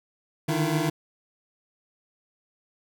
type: tone cluster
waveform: 25% pulse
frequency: 149.3 / 156.5 / 336.9 Hz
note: D3 / D#3 / E4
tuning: +29 / +10 / +38 cents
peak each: -25 / -22 / -25 dBFS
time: 0.48-0.9 s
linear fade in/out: 10 ms
effects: none